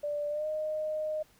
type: tone with pitch glide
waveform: sine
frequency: 587.3 to 616.9 Hz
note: D5 to D#5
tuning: 0 to -15 cents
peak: -30 dBFS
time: 0.03-1.23 s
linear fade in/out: 10 ms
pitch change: +85 cents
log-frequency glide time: 0.29-0.47 s
effects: pink hiss -63 dBFS RMS until 1.39 s